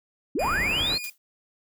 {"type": "linear sweep", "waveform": "sine", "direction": "up", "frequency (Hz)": [220, 4345], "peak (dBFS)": -23, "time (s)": [0.35, 0.98], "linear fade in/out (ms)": 5}
{"type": "low-pass noise", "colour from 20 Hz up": "pink", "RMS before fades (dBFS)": -32, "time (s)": [0.38, 0.99], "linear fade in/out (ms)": 50, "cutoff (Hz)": 2700, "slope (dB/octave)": 48}
{"type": "tone", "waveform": "sawtooth", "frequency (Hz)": 2442, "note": "D#7", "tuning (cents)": -33, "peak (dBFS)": -30, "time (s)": [0.39, 1.1], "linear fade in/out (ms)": 5}
{"type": "noise with exponential decay", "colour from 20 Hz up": "blue", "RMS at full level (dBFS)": -32, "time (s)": [1.04, 1.18], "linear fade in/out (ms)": 1, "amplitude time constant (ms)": 30}
{"effects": []}